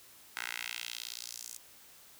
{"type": "tone with high-pass filter sweep", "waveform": "10% pulse", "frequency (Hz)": 58.7, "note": "A#1", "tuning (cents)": 13, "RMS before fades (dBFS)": -42, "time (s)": [0.37, 1.57], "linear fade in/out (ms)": 0, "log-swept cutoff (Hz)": [1600, 7500], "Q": 1.8, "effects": ["white hiss -57 dBFS RMS until 2.19 s"]}